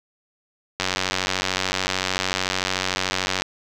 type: click train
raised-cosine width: 0.2 ms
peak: -4 dBFS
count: 246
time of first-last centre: 0.8-3.42 s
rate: 93.5 Hz
effects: none